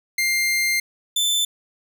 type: tone pair in turn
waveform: sawtooth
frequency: 2100 / 3532 Hz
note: C7 / A7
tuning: +6 / +6 cents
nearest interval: major sixth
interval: 900 cents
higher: second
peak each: -15 dBFS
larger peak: neither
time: 0.18-0.8 / 1.16-1.45 s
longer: first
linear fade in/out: 5 ms
effects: none